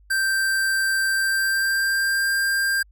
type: tone with pitch glide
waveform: square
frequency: 1568 to 1591.7 Hz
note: G6 to G6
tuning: 0 to +26 cents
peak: -20 dBFS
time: 0.1-2.83 s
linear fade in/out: 10 ms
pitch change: +26 cents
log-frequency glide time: 1.07-2.33 s
effects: added 50 Hz sine -50 dBFS peak until 2.91 s